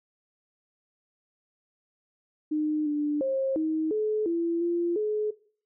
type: tone with pitch steps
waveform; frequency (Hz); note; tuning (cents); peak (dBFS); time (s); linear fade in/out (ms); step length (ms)
sine; 305 / 295.6 / 535 / 315.5 / 428.8 / 337 / 344 / 425.1; D#4 / D4 / C5 / D#4 / A4 / E4 / F4 / G#4; -34 / +11 / +38 / +24 / -45 / +38 / -26 / +40; -24; 2.51-5.31; 10; 350
effects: noise-tail reverb RT60 0.5 s tail -19 dB re dry

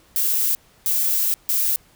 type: noise bursts at uneven times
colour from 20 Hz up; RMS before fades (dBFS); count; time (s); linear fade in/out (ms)
violet; -20; 3; 0.16-0.55 / 0.86-1.34 / 1.49-1.76; 0
effects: pink hiss -55 dBFS RMS until 1.95 s

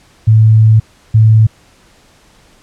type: tone bursts at uneven times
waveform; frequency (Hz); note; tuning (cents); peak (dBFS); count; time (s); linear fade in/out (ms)
sine; 110; A2; 0; -3; 2; 0.27-0.8 / 1.14-1.47; 10
effects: pink hiss -47 dBFS RMS until 2.62 s + low-pass 9000 Hz 12 dB/octave

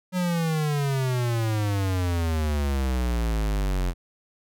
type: exponential sweep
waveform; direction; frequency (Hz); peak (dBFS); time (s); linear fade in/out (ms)
square; down; 185 to 43.65; -23; 0.12-3.94; 50
effects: none

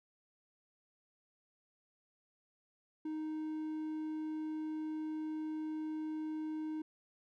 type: tone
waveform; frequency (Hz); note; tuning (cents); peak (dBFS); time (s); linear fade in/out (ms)
triangle; 311.1; D#4; 0; -35; 3.05-6.82; 5
effects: none

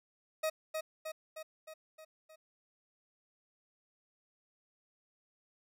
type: tone with echo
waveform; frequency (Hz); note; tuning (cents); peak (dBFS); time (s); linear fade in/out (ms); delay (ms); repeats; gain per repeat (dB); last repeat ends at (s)
40% pulse; 630; D#5; +21; -30; 0.43-0.5; 10; 310; 6; -4; 2.36
effects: none

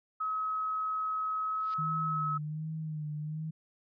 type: tone with pitch glide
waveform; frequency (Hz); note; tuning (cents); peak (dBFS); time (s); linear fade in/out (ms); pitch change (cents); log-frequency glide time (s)
sine; 1279 to 1287.2; D#6 to E6; +47 to -42; -30; 0.2-2.38; 10; +11; 1.42-1.66
type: noise with exponential growth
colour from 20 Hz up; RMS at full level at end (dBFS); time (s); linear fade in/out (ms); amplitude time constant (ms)
blue; -40; 1.52-1.74; 2; 47
type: tone with vibrato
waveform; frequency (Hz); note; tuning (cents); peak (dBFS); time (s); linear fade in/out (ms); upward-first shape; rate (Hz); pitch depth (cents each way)
sine; 154.3; D#3; -14; -34; 1.78-3.51; 10; sine; 1.3; 48
effects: resampled to 11025 Hz

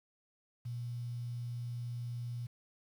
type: tone with quantisation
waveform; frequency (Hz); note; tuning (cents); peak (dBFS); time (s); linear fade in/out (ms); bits
sine; 120.3; B2; -45; -37; 0.65-2.47; 10; 10
effects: none

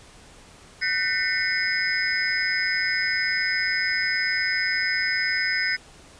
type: tone cluster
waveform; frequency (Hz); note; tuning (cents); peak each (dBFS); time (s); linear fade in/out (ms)
sine; 1513 / 1807 / 2002 / 2183 / 5040; F#6 / A6 / B6 / C#7 / D#8; +38 / +46 / +23 / -27 / +21; -28; 0.81-5.77; 20
effects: pink hiss -49 dBFS RMS until 6.19 s + resampled to 22050 Hz

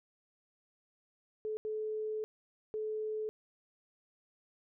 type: tone bursts at uneven times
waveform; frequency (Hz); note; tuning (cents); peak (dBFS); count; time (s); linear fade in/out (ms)
sine; 431.7; A4; -33; -34; 3; 1.45-1.57 / 1.65-2.24 / 2.74-3.29; 0
effects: none

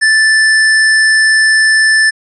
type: tone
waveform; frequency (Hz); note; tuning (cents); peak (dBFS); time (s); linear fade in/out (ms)
square; 1758; A6; -2; -7; 0.01-2.11; 20
effects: resampled to 24000 Hz

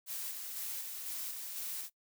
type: noise with tremolo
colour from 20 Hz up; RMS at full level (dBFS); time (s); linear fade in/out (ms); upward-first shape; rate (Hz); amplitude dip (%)
blue; -40; 0.06-1.9; 50; square; 2; 30
effects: noise-tail reverb RT60 0.1 s tail -20 dB re dry

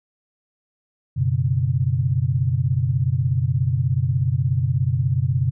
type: chord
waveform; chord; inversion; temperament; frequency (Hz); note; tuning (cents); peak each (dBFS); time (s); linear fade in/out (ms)
sine; F# suspended fourth; none; equal with one note detuned; 92.5 / 123.47 / 140.12; F#2 / B2 / C#3; 0 / 0 / +19; -24 / -20 / -22; 1.16-5.51; 20
effects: none

